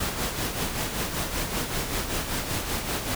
pink noise with tremolo, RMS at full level -27 dBFS, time 0-3.15 s, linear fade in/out 5 ms, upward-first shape sine, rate 5.2 Hz, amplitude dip 50%, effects none

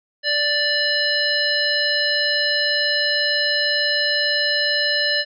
harmonic tone with a mistuned harmonic, 587 Hz, D5, 1 cent flat, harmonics 1 / 3 / 5 / 7 / 9, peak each -26 / -21 / -26 / -22 / -26 dBFS, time 0.23-5.25 s, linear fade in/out 50 ms, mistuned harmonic 9, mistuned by -43 cents, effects none

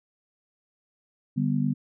sine chord, G major, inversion second, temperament just, 147 / 196 / 245 Hz, D3 / G3 / B3, +2 / 0 / -14 cents, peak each -26 / -28 / -26 dBFS, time 1.36-1.74 s, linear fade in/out 20 ms, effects none

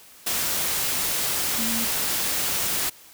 sine tone in noise, 227.8 Hz, A#3, 40 cents flat, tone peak -28 dBFS, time 1.58-1.85 s, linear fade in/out 10 ms, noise white, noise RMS -25 dBFS, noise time 0.26-2.9 s, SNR -6 dB, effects white hiss -49 dBFS RMS until 3.13 s

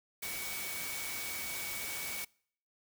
sine tone in noise, 2252 Hz, C#7, 27 cents sharp, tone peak -43 dBFS, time 0.22-2.25 s, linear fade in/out 10 ms, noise white, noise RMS -40 dBFS, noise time 0.22-2.25 s, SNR -6 dB, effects noise-tail reverb RT60 0.6 s tail -26 dB re dry

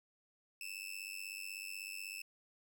sawtooth tone with amplitude modulation, 2637 Hz, E7, in tune, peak -36 dBFS, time 0.61-2.22 s, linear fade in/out 2 ms, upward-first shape sine, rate 96.2 Hz, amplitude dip 95%, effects none

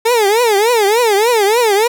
30% pulse tone with vibrato, 440 Hz, A4, in tune, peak -7 dBFS, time 0.05-1.88 s, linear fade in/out 10 ms, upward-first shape triangle, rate 3.4 Hz, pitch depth 230 cents each way, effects none

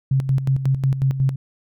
sine tone with tremolo, 134.3 Hz, C3, 46 cents sharp, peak -14 dBFS, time 0.11-1.36 s, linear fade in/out 5 ms, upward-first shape square, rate 5.5 Hz, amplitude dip 65%, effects none

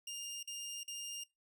20% pulse tone bursts, 2814 Hz, F7, 12 cents sharp, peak -37 dBFS, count 3, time 0.07-1.238 s, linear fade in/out 5 ms, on 360 ms, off 44 ms, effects noise-tail reverb RT60 0.2 s tail -22 dB re dry

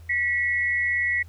sine tone pair together, 1940.4 / 2178 Hz, B6 / C#7, -31 / -31 cents, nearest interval major second, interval 200 cents, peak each -22 / -27 dBFS, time 0.09-1.23 s, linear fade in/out 10 ms, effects added 83 Hz sine -42 dBFS peak until 1.28 s + pink hiss -59 dBFS RMS until 1.28 s

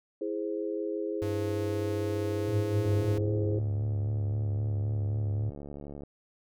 sine chord, E augmented, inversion none, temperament equal, 329.6 / 415.3 / 523.3 Hz, E4 / G#4 / B#4, 0 / 0 / 0 cents, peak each -34 / -33 / -37 dBFS, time 0.21-3.59 s, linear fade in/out 5 ms
square tone, 98.2 Hz, G2, 4 cents sharp, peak -33 dBFS, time 1.22-3.18 s, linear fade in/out 0 ms
sine tone with vibrato, 103.83 Hz, G#2, in tune, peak -27 dBFS, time 2.48-5.5 s, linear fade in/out 10 ms, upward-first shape sine, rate 3.8 Hz, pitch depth 54 cents each way
click train, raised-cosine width 2 ms, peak -29 dBFS, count 230, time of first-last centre 2.85-6.035 s, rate 71.9 Hz
effects none

